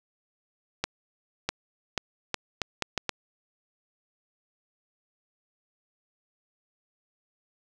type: accelerating click train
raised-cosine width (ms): 0.2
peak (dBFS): -9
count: 8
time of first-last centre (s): 0.84-3.093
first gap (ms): 650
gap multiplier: 0.75
effects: none